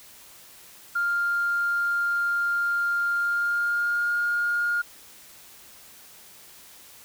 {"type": "tone with pitch glide", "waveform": "sine", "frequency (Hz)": [1400, 1419.5], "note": ["F6", "F6"], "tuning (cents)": [4, 28], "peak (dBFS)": -21, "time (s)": [0.95, 4.82], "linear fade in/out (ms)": 10, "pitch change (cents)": 24, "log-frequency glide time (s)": [3.17, 4.12], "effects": ["tanh soft clip ceiling -17 dBFS", "white hiss -49 dBFS RMS until 7.04 s"]}